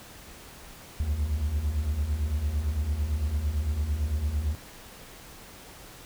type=beating tone pair; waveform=triangle; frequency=67.9 / 76.8 Hz; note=C#2 / D#2; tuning=-35 / -22 cents; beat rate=8.9 Hz; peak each=-30 / -24 dBFS; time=1-4.55 s; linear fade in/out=0 ms; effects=pink hiss -47 dBFS RMS until 6.05 s